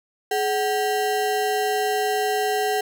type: ring-modulated tone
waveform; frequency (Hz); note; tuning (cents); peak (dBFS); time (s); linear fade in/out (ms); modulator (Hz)
square; 587.3; D5; 0; -18; 0.31-2.81; 5; 165
effects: none